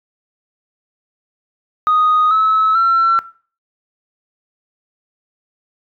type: tone with pitch steps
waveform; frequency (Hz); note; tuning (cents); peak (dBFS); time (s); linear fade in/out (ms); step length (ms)
sine; 1244.5 / 1295.9 / 1349.3; D#6 / E6 / E6; 0 / -30 / +40; -9; 1.87-3.19; 0; 440
effects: noise-tail reverb RT60 0.4 s tail -18 dB re dry + tanh soft clip ceiling -7 dBFS